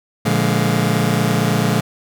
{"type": "chord", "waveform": "sawtooth", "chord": "Bb dominant seventh", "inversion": "none", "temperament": "just", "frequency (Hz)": [116.54, 145.68, 174.81, 209.8], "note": ["Bb2", "D3", "F3", "Ab3"], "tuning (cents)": [0, -14, 2, 18], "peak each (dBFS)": -16, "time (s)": [0.25, 1.81], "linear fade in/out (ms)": 10, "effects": []}